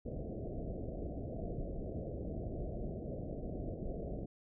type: low-pass noise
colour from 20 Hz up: pink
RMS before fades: -41 dBFS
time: 0.05-4.26 s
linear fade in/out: 10 ms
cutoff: 690 Hz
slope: 96 dB/octave
effects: none